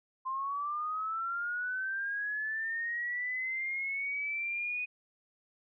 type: linear sweep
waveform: sine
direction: up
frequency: 1040 to 2489 Hz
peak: -32 dBFS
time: 0.25-4.86 s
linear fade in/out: 20 ms
effects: none